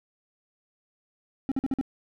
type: tone bursts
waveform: triangle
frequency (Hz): 267.4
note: C4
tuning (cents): +38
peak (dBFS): -21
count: 5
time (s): 1.49-1.812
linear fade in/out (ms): 0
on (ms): 26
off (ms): 48
effects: none